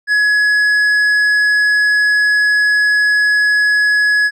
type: tone with tanh clipping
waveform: sine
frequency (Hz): 1686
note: G#6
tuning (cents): +26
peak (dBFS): -11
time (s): 0.07-4.31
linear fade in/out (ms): 50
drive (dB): 7
effects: none